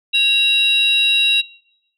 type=tone pair together; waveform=sine; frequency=2755 / 3851 Hz; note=F7 / B7; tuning=-24 / -44 cents; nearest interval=tritone; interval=580 cents; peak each=-13 dBFS; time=0.13-1.42 s; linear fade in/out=20 ms; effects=noise-tail reverb RT60 0.8 s tail -23 dB re dry + tanh soft clip ceiling -8 dBFS